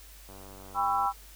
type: click train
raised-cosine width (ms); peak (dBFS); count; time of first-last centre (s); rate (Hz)
1; -35; 75; 0.29-1.058; 96.3
type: chord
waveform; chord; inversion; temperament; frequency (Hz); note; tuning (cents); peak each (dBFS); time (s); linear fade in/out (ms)
sine; C# half-diminished seventh; second; just; 798.3 / 997.9 / 1108.7 / 1330.5; G5 / B5 / C#6 / E6; +31 / +18 / 0 / +16; -28 / -30 / -34 / -30; 0.74-1.13; 50
effects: added 50 Hz sine -50 dBFS peak until 1.35 s + white hiss -53 dBFS RMS until 1.35 s